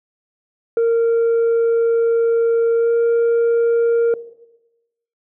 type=tone with pitch glide; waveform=sine; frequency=461.7 to 465.7 Hz; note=A#4 to A#4; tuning=-17 to -2 cents; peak=-10 dBFS; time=0.77-4.14 s; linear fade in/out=2 ms; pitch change=+15 cents; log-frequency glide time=2.76-2.91 s; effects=noise-tail reverb RT60 1.0 s tail -18 dB re dry + tanh soft clip ceiling -12 dBFS